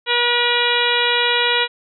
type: harmonic tone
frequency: 481.1 Hz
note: B4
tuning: 45 cents flat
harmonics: 1 / 2 / 3 / 4 / 5 / 6 / 7 / 8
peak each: -23 / -23 / -23 / -23 / -23 / -23 / -23 / -23 dBFS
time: 0.06-1.68 s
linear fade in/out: 50 ms
effects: none